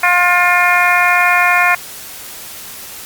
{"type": "harmonic tone with a mistuned harmonic", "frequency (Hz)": 355.1, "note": "F4", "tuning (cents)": 29, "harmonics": [2, 3, 4, 5, 6, 7], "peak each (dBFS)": [-16, -16, -16, -16, -16, -16], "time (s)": [0.03, 1.75], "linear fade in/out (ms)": 5, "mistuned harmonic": 7, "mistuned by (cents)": -32, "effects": ["white hiss -31 dBFS RMS until 3.05 s", "Opus 48 kbps"]}